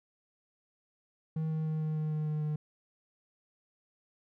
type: tone with pitch steps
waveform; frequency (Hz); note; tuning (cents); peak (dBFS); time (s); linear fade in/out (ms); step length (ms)
triangle; 158.5 / 157.5 / 156.5 / 155.51 / 154.52 / 153.54 / 152.57 / 151.6; D#3 / D#3 / D#3 / D#3 / D#3 / D#3 / D#3 / D#3; +32 / +21 / +10 / -1 / -12 / -23 / -34 / -45; -28; 1.36-2.56; 5; 150
effects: none